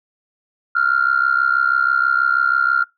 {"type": "tone with amplitude modulation", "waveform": "sine", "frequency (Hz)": 1396, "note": "F6", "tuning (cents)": -1, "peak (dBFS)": -9, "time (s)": [0.75, 2.84], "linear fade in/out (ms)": 10, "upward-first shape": "sine", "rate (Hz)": 66.2, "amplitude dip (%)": 90, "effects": ["noise-tail reverb RT60 0.2 s tail -24 dB re dry", "tanh soft clip ceiling -6 dBFS"]}